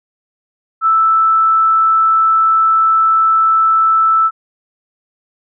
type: tone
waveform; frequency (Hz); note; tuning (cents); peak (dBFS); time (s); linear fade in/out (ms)
sine; 1318.5; E6; 0; -8; 0.81-4.31; 50
effects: none